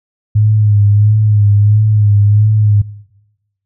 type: tone with vibrato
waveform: sine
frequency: 104.8 Hz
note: G#2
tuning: 16 cents sharp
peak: -6 dBFS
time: 0.35-2.82 s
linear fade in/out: 10 ms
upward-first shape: sine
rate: 1.5 Hz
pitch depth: 45 cents each way
effects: noise-tail reverb RT60 1.0 s tail -21 dB re dry